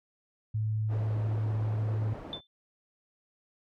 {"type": "tone", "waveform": "sine", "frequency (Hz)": 108.4, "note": "A2", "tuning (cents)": -25, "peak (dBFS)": -27, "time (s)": [0.54, 2.14], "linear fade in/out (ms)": 10}
{"type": "low-pass noise", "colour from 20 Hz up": "white", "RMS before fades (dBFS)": -43, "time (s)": [0.88, 2.41], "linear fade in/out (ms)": 50, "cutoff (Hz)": 580, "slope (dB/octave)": 12}
{"type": "tone with exponential decay", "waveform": "sine", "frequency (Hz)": 3534, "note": "A7", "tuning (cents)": 7, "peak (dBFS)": -31, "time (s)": [2.33, 2.47], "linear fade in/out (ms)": 1, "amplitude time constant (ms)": 30}
{"effects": []}